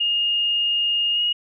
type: tone with pitch glide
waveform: sine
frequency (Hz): 2841 to 2879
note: F7 to F#7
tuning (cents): +29 to -48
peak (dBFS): -18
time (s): 0-1.33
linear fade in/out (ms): 10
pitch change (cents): +23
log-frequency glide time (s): 1.13-1.21
effects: none